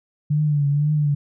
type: tone with vibrato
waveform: sine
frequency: 146.83 Hz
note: D3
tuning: in tune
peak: -16 dBFS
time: 0.3-1.15 s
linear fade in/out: 10 ms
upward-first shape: triangle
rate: 2 Hz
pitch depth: 69 cents each way
effects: none